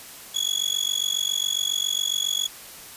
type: tone with amplitude modulation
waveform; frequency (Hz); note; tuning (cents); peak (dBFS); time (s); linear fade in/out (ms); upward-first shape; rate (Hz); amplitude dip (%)
30% pulse; 3366; G#7; +23; -16; 0.34-2.48; 20; sine; 47.3; 100
effects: white hiss -42 dBFS RMS until 2.96 s + resampled to 32000 Hz